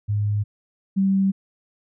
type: tone pair in turn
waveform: sine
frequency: 103.83 / 193.75 Hz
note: G#2 / G3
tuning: 0 / -20 cents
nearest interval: major seventh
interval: 1080 cents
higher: second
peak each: -19 / -16 dBFS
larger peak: second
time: 0.08-0.44 / 0.96-1.32 s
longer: neither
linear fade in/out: 20 ms
effects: none